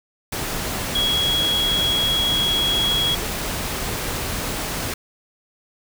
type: tone in noise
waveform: sine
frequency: 3322 Hz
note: G#7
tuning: in tune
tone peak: -18 dBFS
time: 0.95-3.15 s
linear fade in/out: 5 ms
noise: pink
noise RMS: -26 dBFS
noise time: 0.32-4.94 s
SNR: +5 dB
effects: none